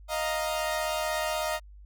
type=chord; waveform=sawtooth; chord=Eb suspended second; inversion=none; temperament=equal; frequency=622.3 / 698.5 / 932.3 Hz; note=Eb5 / F5 / Bb5; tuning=0 / 0 / 0 cents; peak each=-26 / -30 / -31 dBFS; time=0.08-1.6 s; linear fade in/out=50 ms; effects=added 50 Hz sine -46 dBFS peak until 1.85 s